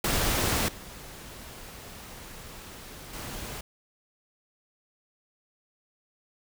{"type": "noise with level steps", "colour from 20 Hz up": "pink", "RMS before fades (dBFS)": [-26, -44, -38], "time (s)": [0.04, 3.61], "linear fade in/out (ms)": 5, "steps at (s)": [0.68, 3.13], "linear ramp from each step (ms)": 5, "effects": []}